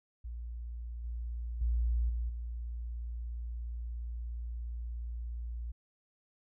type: tone with level steps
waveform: sine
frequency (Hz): 58.5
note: A#1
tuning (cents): +7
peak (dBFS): -38 / -35 / -27 / -31 / -36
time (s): 0.24-5.72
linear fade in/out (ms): 10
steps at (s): 1.04 / 1.61 / 2.09 / 2.29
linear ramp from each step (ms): 5
effects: none